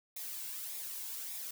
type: noise with flanger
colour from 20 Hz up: blue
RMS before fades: -42 dBFS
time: 0.16-1.51 s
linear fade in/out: 5 ms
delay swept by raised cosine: 0.66 to 1.66 ms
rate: 1.7 Hz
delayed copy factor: -0.5
effects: none